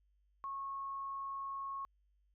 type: tone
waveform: sine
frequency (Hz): 1095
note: C#6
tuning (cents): -22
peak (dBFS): -39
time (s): 0.44-1.85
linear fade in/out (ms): 0
effects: added 50 Hz sine -70 dBFS peak until 2.34 s